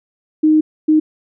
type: tone bursts at uneven times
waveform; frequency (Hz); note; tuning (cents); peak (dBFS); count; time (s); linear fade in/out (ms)
sine; 309.7; D#4; -8; -8; 2; 0.43-0.61 / 0.88-1; 10
effects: none